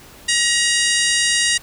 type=harmonic tone; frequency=949 Hz; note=A#5; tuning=31 cents sharp; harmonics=2 / 3 / 4 / 5 / 6 / 7 / 8 / 9 / 10; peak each=-20 / -22 / -23 / -24 / -25 / -25 / -26 / -27 / -27 dBFS; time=0.28-1.58 s; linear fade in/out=10 ms; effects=pink hiss -43 dBFS RMS until 1.62 s